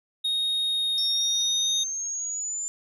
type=tone with pitch glide; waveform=triangle; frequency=3729 to 3703 Hz; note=A#7 to A#7; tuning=0 to -12 cents; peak=-22 dBFS; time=0.24-1.84 s; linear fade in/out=10 ms; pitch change=-12 cents; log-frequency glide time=0.63-1.18 s
type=linear sweep; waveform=sine; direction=up; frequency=5400 to 7170 Hz; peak=-28 dBFS; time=0.98-2.68 s; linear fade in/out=0 ms
effects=none